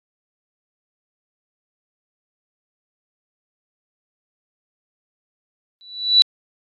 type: tone with exponential growth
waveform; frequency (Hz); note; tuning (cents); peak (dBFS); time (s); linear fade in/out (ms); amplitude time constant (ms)
sine; 3951; B7; 0; -5; 5.81-6.22; 0; 88
effects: AAC 32 kbps